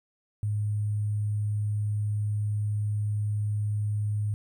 sine tone with sample-and-hold, 104.6 Hz, G#2, 13 cents sharp, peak -25 dBFS, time 0.43-4.34 s, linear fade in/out 0 ms, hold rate 8820 Hz, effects none

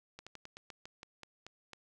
slowing click train, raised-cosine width 0.2 ms, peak -30 dBFS, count 11, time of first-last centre 0.19-1.733 s, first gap 76 ms, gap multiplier 1.15, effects none

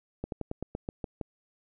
slowing click train, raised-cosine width 2 ms, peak -20 dBFS, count 9, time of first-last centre 0.24-1.212 s, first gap 82 ms, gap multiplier 1.11, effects none

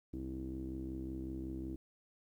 sawtooth tone with low-pass filter, 65.41 Hz, C2, in tune, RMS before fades -42 dBFS, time 0.13-1.76 s, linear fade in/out 5 ms, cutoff 310 Hz, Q 9.6, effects 12-bit

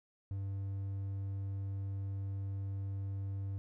triangle tone, 98 Hz, G2, in tune, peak -34 dBFS, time 0.31-3.58 s, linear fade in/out 0 ms, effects none

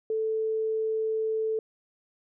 sine tone, 440 Hz, A4, in tune, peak -25 dBFS, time 0.1-1.59 s, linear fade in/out 2 ms, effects none

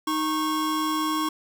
square tone pair together, 310.9 / 1095.8 Hz, D#4 / C#6, -1 / -20 cents, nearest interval octave + minor seventh, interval 2181 cents, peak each -27 dBFS, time 0.07-1.29 s, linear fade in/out 5 ms, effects 8-bit

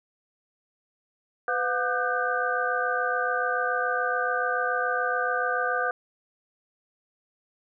sine tone cluster, 502 / 719 / 1209 / 1499 / 1566 Hz, B4 / F#5 / D6 / F#6 / G6, +28 / -50 / +50 / +22 / -2 cents, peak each -30 dBFS, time 1.48-5.91 s, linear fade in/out 2 ms, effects none

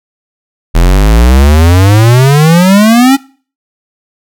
square exponential sweep, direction up, 40.47 to 278.3 Hz, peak -3 dBFS, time 0.74-3.17 s, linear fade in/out 20 ms, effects noise-tail reverb RT60 0.4 s tail -21 dB re dry

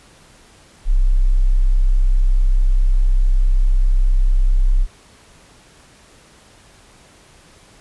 sine tone, 32.36 Hz, C1, 18 cents flat, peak -10 dBFS, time 0.85-4.87 s, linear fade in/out 50 ms, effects pink hiss -48 dBFS RMS until 7.8 s + resampled to 24000 Hz

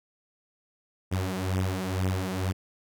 sawtooth beating tone pair, 92.5 / 94.6 Hz, F#2 / F#2, 0 / +39 cents, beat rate 2.1 Hz, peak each -26 / -25 dBFS, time 1.11-2.53 s, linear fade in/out 20 ms, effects none

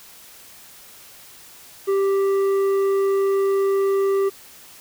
sine tone with tanh clipping, 392 Hz, G4, in tune, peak -18 dBFS, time 1.87-4.3 s, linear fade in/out 20 ms, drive 8 dB, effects white hiss -45 dBFS RMS until 4.8 s

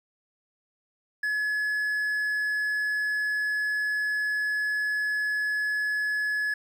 triangle tone, 1701 Hz, G#6, 41 cents sharp, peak -23 dBFS, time 1.23-6.54 s, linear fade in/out 5 ms, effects 10-bit

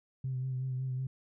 sine tone with vibrato, 129.7 Hz, C3, 15 cents flat, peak -31 dBFS, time 0.24-1.07 s, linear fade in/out 5 ms, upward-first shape sine, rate 5.4 Hz, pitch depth 31 cents each way, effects tanh soft clip ceiling -27 dBFS

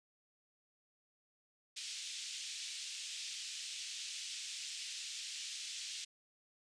pink band-pass noise, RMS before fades -45 dBFS, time 1.76-6.05 s, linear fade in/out 10 ms, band 2800 to 7900 Hz, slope 24 dB/octave, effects resampled to 22050 Hz

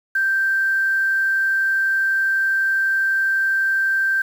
sine tone with quantisation, 1568 Hz, G6, in tune, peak -16 dBFS, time 0.15-4.22 s, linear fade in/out 5 ms, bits 7, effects none

